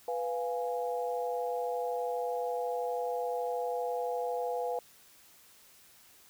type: chord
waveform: sine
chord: F diminished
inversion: second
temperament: equal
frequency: 493.9 / 698.5 / 830.6 Hz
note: Cb5 / F5 / Ab5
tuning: 0 / 0 / 0 cents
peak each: -33 / -36 / -38 dBFS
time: 0.08-4.79 s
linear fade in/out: 2 ms
effects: white hiss -59 dBFS RMS until 6.29 s